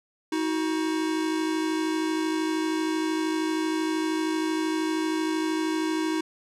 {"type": "tone pair together", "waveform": "square", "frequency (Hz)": [316.9, 369.8], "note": ["D#4", "F#4"], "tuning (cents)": [32, -1], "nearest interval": "minor third", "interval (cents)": 267, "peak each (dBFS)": [-26, -32], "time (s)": [0.32, 6.21], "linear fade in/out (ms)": 5, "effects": ["low-pass 9000 Hz 12 dB/octave"]}